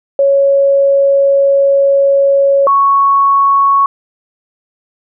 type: tone pair in turn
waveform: sine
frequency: 554.4 / 1108.8 Hz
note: C#5 / C#6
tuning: 0 / 0 cents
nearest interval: octave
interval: 1200 cents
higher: second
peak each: -6 dBFS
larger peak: neither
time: 0.19-2.67 / 2.67-3.86 s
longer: first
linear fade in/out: 2 ms
effects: none